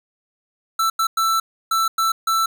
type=tone bursts at uneven times; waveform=square; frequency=1329 Hz; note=E6; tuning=14 cents sharp; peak=-17 dBFS; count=6; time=0.79-0.9 / 0.99-1.07 / 1.17-1.4 / 1.71-1.88 / 1.98-2.12 / 2.27-2.46 s; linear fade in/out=5 ms; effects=none